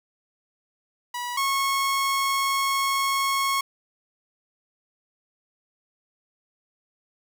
sawtooth tone pair in turn, 973 / 1094.6 Hz, B5 / C#6, -26 / -22 cents, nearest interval major second, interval 204 cents, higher second, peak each -25 / -18 dBFS, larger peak second, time 1.14-1.37 / 1.37-3.61 s, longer second, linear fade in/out 5 ms, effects none

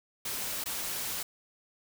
white noise with dropouts, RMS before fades -35 dBFS, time 0.25-1.23 s, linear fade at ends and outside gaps 5 ms, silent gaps 0.64-0.658 s, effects none

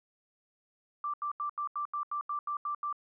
sine tone bursts, 1174.7 Hz, D6, in tune, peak -31 dBFS, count 11, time 1.04-2.927 s, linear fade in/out 2 ms, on 97 ms, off 82 ms, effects none

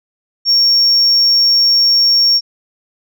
sine tone, 5520 Hz, F8, 21 cents flat, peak -6 dBFS, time 0.45-2.41 s, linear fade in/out 50 ms, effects tanh soft clip ceiling -5 dBFS

